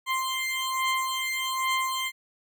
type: beating tone pair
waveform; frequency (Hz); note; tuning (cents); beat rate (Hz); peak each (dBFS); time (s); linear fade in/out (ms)
20% pulse; 1046.5 / 1047.7; C6 / C6; 0 / +2; 1.2; -24; 0.06-2.12; 50
effects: none